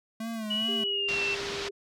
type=tone with vibrato; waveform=square; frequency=220 Hz; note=A3; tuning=in tune; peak=-33 dBFS; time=0.2-0.84 s; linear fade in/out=5 ms; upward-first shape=sine; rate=2.4 Hz; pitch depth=72 cents each way
type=tone with pitch glide; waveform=sine; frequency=2929 to 2686 Hz; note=F#7 to E7; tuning=-18 to +32 cents; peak=-27 dBFS; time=0.5-1.35 s; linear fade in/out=10 ms; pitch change=-150 cents; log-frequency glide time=0.87-1.22 s
type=tone; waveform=sine; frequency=400.5 Hz; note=G4; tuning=37 cents sharp; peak=-35 dBFS; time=0.68-1.71 s; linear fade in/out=10 ms
type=low-pass noise; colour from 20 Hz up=white; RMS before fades=-36 dBFS; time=1.08-1.69 s; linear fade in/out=10 ms; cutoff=4900 Hz; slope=24 dB/octave
effects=none